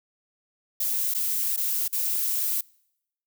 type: noise with dropouts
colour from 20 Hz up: violet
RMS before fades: -26 dBFS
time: 0.8-2.61 s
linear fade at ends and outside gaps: 5 ms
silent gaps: 1.14-1.147 / 1.564-1.574 / 1.88-1.927 s
effects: noise-tail reverb RT60 0.8 s tail -26 dB re dry